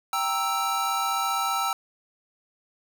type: chord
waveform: square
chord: E diminished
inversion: first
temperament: equal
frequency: 784 / 932.3 / 1318.5 Hz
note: G5 / Bb5 / E6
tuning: 0 / 0 / 0 cents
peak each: -30 / -32 / -27 dBFS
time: 0.13-1.73 s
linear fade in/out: 2 ms
effects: none